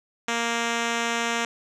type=tone with low-pass filter; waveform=5% pulse; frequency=233.1 Hz; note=A#3; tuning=in tune; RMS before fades=-26 dBFS; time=0.28-1.45 s; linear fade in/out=2 ms; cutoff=6100 Hz; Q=1.3; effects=none